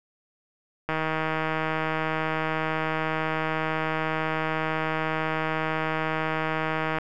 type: click train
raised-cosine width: 0.5 ms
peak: -12 dBFS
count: 964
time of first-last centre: 0.89-6.985 s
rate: 158 Hz
effects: none